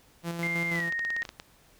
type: tone with tremolo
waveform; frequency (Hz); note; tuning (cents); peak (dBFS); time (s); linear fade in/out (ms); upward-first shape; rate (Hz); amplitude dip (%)
sawtooth; 169.5; E3; +49; -26; 0.23-0.91; 50; square; 6.2; 40
type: tone with pitch glide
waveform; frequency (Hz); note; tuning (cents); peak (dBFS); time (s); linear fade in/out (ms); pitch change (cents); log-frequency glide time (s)
sine; 2100 to 1860.1; C7 to A#6; +6 to -4; -28; 0.43-1.23; 0; -210; 0.7-0.85
type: clicks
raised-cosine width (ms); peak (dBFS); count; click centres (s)
0.2; -21; 11; 0.757 / 0.803 / 0.924 / 0.993 / 1.05 / 1.104 / 1.165 / 1.221 / 1.252 / 1.291 / 1.399
effects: pink hiss -60 dBFS RMS until 1.79 s